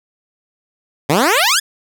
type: exponential sweep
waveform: 10% pulse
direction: up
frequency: 131.4 to 1787 Hz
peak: -3 dBFS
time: 1.09-1.6 s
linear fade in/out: 10 ms
effects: none